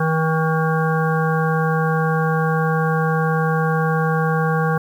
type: harmonic tone with a mistuned harmonic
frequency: 159.9 Hz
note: D#3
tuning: 48 cents sharp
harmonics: 1 / 3 / 5 / 7 / 9 / 10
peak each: -18 / -23 / -25 / -26 / -28 / -28 dBFS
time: 0-4.78 s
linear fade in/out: 5 ms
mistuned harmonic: 9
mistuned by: -23 cents
effects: 8-bit